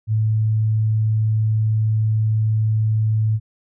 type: tone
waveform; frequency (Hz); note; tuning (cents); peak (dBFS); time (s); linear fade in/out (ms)
sine; 109.2; A2; -13; -15; 0.07-3.4; 50
effects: none